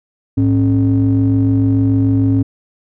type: ring-modulated tone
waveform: triangle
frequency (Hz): 82.8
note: E2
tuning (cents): +8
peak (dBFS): -5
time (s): 0.37-2.43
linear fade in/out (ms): 10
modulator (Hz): 189
effects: none